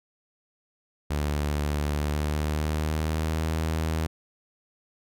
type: tone with pitch glide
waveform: sawtooth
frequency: 73.7 to 79.91 Hz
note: D2 to D#2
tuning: +7 to +47 cents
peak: -21 dBFS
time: 1.1-4.07 s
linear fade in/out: 10 ms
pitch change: +140 cents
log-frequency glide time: 1.94-3.5 s
effects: none